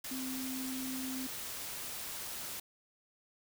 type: tone in noise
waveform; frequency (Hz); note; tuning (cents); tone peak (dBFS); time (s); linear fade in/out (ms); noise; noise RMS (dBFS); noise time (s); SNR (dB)
sine; 260.5; C4; -7; -38; 0.11-1.27; 5; white; -42; 0.04-2.6; +1
effects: none